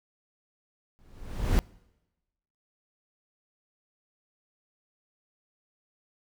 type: noise with exponential growth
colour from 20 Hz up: brown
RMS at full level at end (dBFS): -19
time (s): 0.99-1.59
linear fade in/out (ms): 0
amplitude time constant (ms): 130
effects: noise-tail reverb RT60 1.0 s tail -24 dB re dry